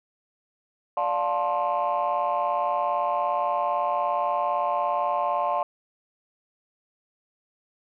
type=chord; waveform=sine; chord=D minor seventh; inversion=none; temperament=just; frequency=587.3 / 704.8 / 881 / 1057.2 Hz; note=D5 / F5 / A5 / C6; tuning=0 / +16 / +2 / +18 cents; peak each=-28 / -26 / -27 / -26 dBFS; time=0.97-5.63 s; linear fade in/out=2 ms; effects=tanh soft clip ceiling -16 dBFS